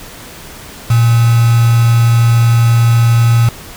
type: tone with quantisation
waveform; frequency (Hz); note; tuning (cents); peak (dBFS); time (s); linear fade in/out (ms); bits
sine; 116.54; A#2; 0; -6; 0.9-3.49; 5; 3
effects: pink hiss -32 dBFS RMS until 3.76 s